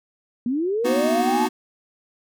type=linear sweep; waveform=sine; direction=up; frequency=229.1 to 880 Hz; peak=-20 dBFS; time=0.46-1.46 s; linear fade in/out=2 ms
type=chord; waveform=square; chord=B major seventh; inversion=third; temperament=equal; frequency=233.1 / 246.9 / 311.1 / 370 Hz; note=A#3 / B3 / D#4 / F#4; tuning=0 / 0 / 0 / 0 cents; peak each=-29 / -25 / -28 / -26 dBFS; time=0.84-1.49 s; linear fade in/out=20 ms
effects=none